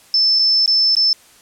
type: tone with dropouts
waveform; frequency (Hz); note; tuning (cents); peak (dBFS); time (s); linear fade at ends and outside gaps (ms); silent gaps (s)
sine; 5280; E8; +2; -11; 0.14-1.13; 1; 0.389-0.393 / 0.66-0.677 / 0.951-0.967
effects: white hiss -48 dBFS RMS until 1.41 s + low-pass 11000 Hz 12 dB/octave